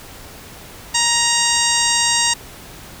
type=harmonic tone; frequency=938 Hz; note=A#5; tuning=11 cents sharp; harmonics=1 / 2 / 3 / 4 / 5 / 6 / 7 / 8 / 9; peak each=-23 / -23 / -23 / -23 / -23 / -23 / -23 / -23 / -23 dBFS; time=0.94-2.34 s; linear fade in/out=10 ms; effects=pink hiss -38 dBFS RMS until 3 s